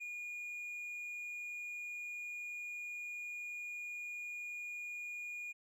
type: tone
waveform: triangle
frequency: 2437 Hz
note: D#7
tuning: 37 cents flat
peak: -40 dBFS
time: 0-5.53 s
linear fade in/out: 20 ms
effects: none